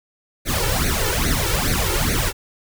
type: noise with flanger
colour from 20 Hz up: pink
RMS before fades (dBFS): -20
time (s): 0.45-2.33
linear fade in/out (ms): 50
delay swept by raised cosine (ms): 0.47 to 2.27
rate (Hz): 2.4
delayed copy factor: +1
effects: none